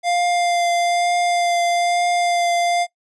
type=tone with vibrato; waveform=square; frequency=698.5 Hz; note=F5; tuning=in tune; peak=-17 dBFS; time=0.03-2.87 s; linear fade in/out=50 ms; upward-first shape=triangle; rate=1.1 Hz; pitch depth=15 cents each way; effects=noise-tail reverb RT60 0.1 s tail -19 dB re dry + resampled to 22050 Hz